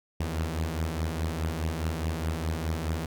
sawtooth beating tone pair, 78.9 / 83.7 Hz, D#2 / E2, +25 / +27 cents, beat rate 4.8 Hz, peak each -26 / -29 dBFS, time 0.2-3.06 s, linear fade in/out 5 ms, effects none

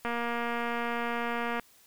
click train, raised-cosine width 0.5 ms, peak -18 dBFS, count 366, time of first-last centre 0.05-1.597 s, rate 236 Hz, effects white hiss -60 dBFS RMS until 1.86 s

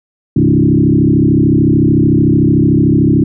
sine tone with frequency modulation, 220.7 Hz, A3, 5 cents sharp, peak -6 dBFS, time 0.36-3.24 s, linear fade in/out 5 ms, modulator 33.5 Hz, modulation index 3.5, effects none

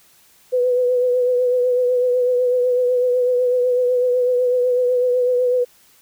sine tone with vibrato, 497.5 Hz, B4, 13 cents sharp, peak -14 dBFS, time 0.52-5.65 s, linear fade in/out 20 ms, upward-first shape triangle, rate 8 Hz, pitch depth 38 cents each way, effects white hiss -53 dBFS RMS until 6.01 s

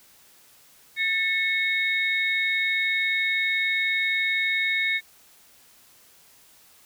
sine tone cluster, 1783 / 2195 / 3731 Hz, A6 / C#7 / A#7, +22 / -18 / +1 cents, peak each -28 / -23 / -30 dBFS, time 0.96-5.01 s, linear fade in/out 50 ms, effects white hiss -55 dBFS RMS until 6.85 s

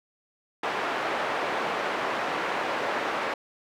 pink band-pass noise, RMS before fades -29 dBFS, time 0.63-3.34 s, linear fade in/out 5 ms, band 500 to 1900 Hz, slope 12 dB/octave, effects none

